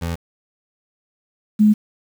25% pulse / sine tone pair in turn, 84.4 / 211.9 Hz, E2 / G#3, +41 / +35 cents, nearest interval octave + major third, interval 1594 cents, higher second, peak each -18 / -9 dBFS, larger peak second, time 0.01-0.16 / 1.59-1.74 s, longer neither, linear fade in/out 20 ms, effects 7-bit

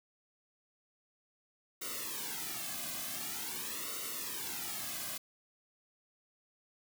white noise with flanger, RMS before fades -40 dBFS, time 1.81-5.18 s, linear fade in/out 10 ms, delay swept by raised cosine 1.2 to 2.2 ms, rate 0.46 Hz, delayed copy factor -0.95, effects none

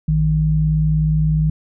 sine tone pair together, 58.06 / 155 Hz, A#1 / D#3, -6 / -6 cents, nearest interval octave + perfect fourth, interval 1700 cents, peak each -20 / -14 dBFS, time 0.08-1.5 s, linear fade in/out 5 ms, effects none

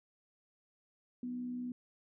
sine tone with frequency modulation, 246.9 Hz, B3, in tune, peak -37 dBFS, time 1.23-1.72 s, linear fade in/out 2 ms, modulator 64.8 Hz, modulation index 0.24, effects none

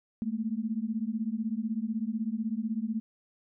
sine beating tone pair, 213.5 / 229.5 Hz, G#3 / A#3, +48 / -27 cents, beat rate 16 Hz, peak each -32 / -32 dBFS, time 0.22-3 s, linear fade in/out 0 ms, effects none

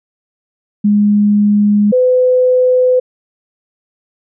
sine tone pair in turn, 206.8 / 505.4 Hz, G#3 / B4, -7 / +40 cents, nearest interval octave + minor third, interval 1547 cents, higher second, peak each -7 dBFS, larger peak neither, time 0.84-1.92 / 1.92-3 s, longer neither, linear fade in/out 10 ms, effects none

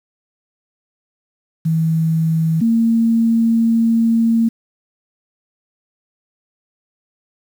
sine tone pair in turn, 161.5 / 228.4 Hz, E3 / A#3, -35 / -35 cents, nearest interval tritone, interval 600 cents, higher second, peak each -13 / -11 dBFS, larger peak second, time 1.65-2.61 / 2.61-4.49 s, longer second, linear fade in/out 10 ms, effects 7-bit

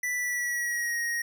square tone with pitch glide, 1975 to 1878.2 Hz, B6 to A#6, 0 to +13 cents, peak -28 dBFS, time 0.03-1.22 s, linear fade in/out 5 ms, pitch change -87 cents, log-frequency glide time 0.15-0.99 s, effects none

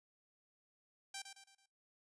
5% pulse tone with echo, 784 Hz, G5, in tune, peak -32 dBFS, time 1.14-1.22 s, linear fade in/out 5 ms, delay 110 ms, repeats 4, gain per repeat -7 dB, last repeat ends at 1.66 s, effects noise-tail reverb RT60 0.4 s tail -21 dB re dry + resampled to 22050 Hz

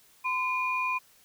sine tone pair together, 1021 / 2431 Hz, C6 / D#7, -43 / -41 cents, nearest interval octave + minor third, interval 1502 cents, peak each -28 / -29 dBFS, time 0.24-0.99 s, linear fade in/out 20 ms, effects tanh soft clip ceiling -18 dBFS + white hiss -60 dBFS RMS until 1.24 s

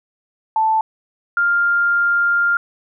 sine tone pair in turn, 880 / 1399.7 Hz, A5 / F6, 0 / +3 cents, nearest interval minor sixth, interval 803 cents, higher second, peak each -13 dBFS, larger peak neither, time 0.56-0.81 / 1.37-2.57 s, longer second, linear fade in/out 2 ms, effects none

